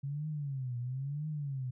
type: tone with vibrato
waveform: sine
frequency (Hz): 136.6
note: C#3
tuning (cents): -25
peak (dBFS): -34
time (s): 0.03-1.71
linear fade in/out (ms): 10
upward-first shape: triangle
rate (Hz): 1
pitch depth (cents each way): 230
effects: none